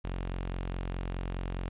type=tone; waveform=sawtooth; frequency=44.82 Hz; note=F1; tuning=46 cents sharp; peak=-29 dBFS; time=0.04-1.69 s; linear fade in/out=10 ms; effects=resampled to 8000 Hz + 11-bit